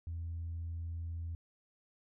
sine tone, 83.6 Hz, E2, 25 cents sharp, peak -36 dBFS, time 0.07-1.35 s, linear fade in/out 0 ms, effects tanh soft clip ceiling -34 dBFS

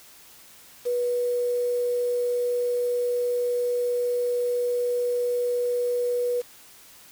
sine tone with quantisation, 487.6 Hz, B4, 22 cents flat, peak -22 dBFS, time 0.85-6.42 s, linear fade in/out 20 ms, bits 7, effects white hiss -50 dBFS RMS until 7.11 s

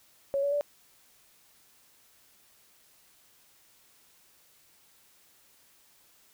sine tone with pitch steps, 554.4 / 567.4 / 580.6 Hz, C#5 / C#5 / D5, 0 / +40 / -20 cents, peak -25 dBFS, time 0.34-0.61 s, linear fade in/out 0 ms, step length 90 ms, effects white hiss -62 dBFS RMS until 6.33 s

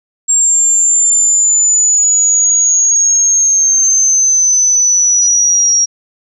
sine linear sweep, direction down, 7459 to 5650 Hz, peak -7 dBFS, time 0.28-5.86 s, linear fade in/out 20 ms, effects none

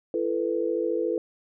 sine chord, E suspended fourth, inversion none, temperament equal with one note detuned, 336.9 / 440 / 493.9 Hz, E4 / A4 / B4, +38 / 0 / 0 cents, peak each -28 dBFS, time 0.14-1.18 s, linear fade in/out 2 ms, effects none

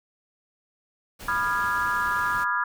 pink noise, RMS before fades -40 dBFS, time 1.19-2.45 s, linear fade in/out 20 ms
sine chord, F half-diminished seventh, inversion second, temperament equal with one note detuned, 987.8 / 1214 / 1396.9 / 1661.2 Hz, Cb6 / Eb6 / F6 / Ab6, 0 / -43 / 0 / 0 cents, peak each -28 dBFS, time 1.28-2.64 s, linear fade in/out 5 ms
effects none

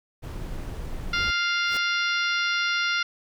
brown noise, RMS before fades -33 dBFS, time 0.22-1.32 s, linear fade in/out 20 ms
harmonic tone, 698.5 Hz, F5, in tune, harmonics 2 / 3 / 4 / 5 / 6 / 7 / 8, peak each -25 / -29 / -31 / -33 / -35 / -36 / -37 dBFS, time 1.13-3.03 s, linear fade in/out 5 ms
pink noise with exponential growth, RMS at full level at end -33 dBFS, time 1.61-1.77 s, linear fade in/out 0 ms, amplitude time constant 33 ms
effects none

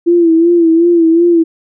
sine tone with vibrato, 335.9 Hz, E4, 33 cents sharp, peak -5 dBFS, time 0.06-1.44 s, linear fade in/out 20 ms, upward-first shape sine, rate 2.7 Hz, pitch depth 61 cents each way, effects none

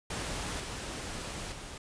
pink noise with level steps, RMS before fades -36 / -39 / -44 dBFS, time 0.1-1.78 s, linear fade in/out 5 ms, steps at 0.6 / 1.52 s, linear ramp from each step 2 ms, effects resampled to 22050 Hz

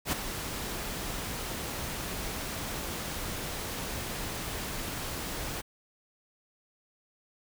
pink noise with ADSR envelope, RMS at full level -27 dBFS, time 0.05-5.62 s, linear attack 71 ms, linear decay 14 ms, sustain -9 dB, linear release 20 ms, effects none

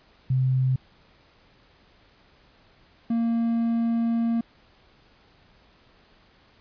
sine / triangle tone pair in turn, 130 / 231.1 Hz, C3 / A#3, -11 / -15 cents, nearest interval minor seventh, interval 996 cents, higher second, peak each -19 dBFS, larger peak neither, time 0.3-0.76 / 3.1-4.41 s, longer second, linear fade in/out 5 ms, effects pink hiss -58 dBFS RMS until 6.6 s + resampled to 11025 Hz

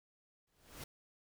pink noise with exponential growth, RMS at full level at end -44 dBFS, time 0.47-0.84 s, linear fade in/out 5 ms, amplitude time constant 79 ms, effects none

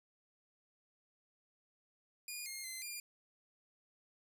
10% pulse tone with pitch steps, 2438 / 2133 / 2063 / 2403 Hz, D#7 / C7 / C7 / D7, -36 / +33 / -25 / +39 cents, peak -34 dBFS, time 2.28-3 s, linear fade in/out 2 ms, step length 180 ms, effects none

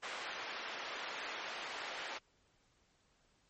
white band-pass noise, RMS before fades -44 dBFS, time 0.02-2.19 s, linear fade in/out 20 ms, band 450 to 2500 Hz, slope 12 dB/octave, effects pink hiss -73 dBFS RMS until 3.49 s + MP3 32 kbps

